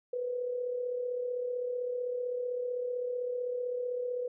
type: tone with amplitude modulation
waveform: sine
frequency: 493.9 Hz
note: B4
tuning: in tune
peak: -29 dBFS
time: 0.13-4.28 s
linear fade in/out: 5 ms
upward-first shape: sine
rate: 35.7 Hz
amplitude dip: 50%
effects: none